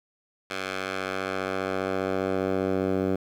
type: tone with band-pass filter sweep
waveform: 10% pulse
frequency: 94.9 Hz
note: F#2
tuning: 44 cents sharp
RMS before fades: -28 dBFS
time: 0.5-3.16 s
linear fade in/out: 5 ms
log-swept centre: 2300 to 320 Hz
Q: 0.71
effects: 9-bit